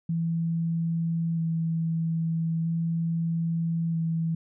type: tone with vibrato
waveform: sine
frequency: 164.81 Hz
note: E3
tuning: in tune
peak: -24 dBFS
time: 0.09-4.35 s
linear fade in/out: 5 ms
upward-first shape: square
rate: 0.39 Hz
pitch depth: 11 cents each way
effects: none